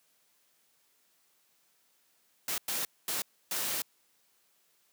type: noise bursts at uneven times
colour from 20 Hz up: white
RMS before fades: -33 dBFS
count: 4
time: 2.48-2.58 / 2.68-2.85 / 3.08-3.22 / 3.51-3.82 s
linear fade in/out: 2 ms
effects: white hiss -70 dBFS RMS until 4.92 s + high-pass 150 Hz 12 dB/octave